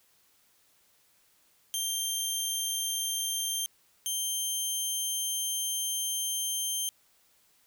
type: tone pair in turn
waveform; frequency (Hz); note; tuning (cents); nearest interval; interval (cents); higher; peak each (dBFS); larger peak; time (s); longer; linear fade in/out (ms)
15% pulse; 3163 / 3150; G7 / G7; +15 / +8; unison; 7; first; -22; neither; 1.74-3.66 / 4.06-6.89; second; 0
effects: white hiss -66 dBFS RMS until 7.66 s